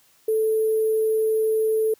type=tone with sample-and-hold; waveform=sine; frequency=438 Hz; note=A4; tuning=8 cents flat; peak=-18 dBFS; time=0.28-1.94 s; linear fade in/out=5 ms; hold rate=11025 Hz; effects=white hiss -59 dBFS RMS until 1.99 s + high-pass 60 Hz 12 dB/octave